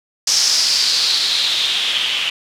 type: noise with low-pass filter sweep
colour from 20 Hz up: blue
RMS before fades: -17 dBFS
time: 0.27-2.3 s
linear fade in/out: 5 ms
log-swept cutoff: 5600 to 2900 Hz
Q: 4.9
effects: none